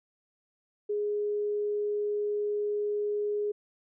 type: tone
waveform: sine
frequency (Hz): 415.3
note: G#4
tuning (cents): 0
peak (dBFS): -27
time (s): 0.89-3.52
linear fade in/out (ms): 10
effects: none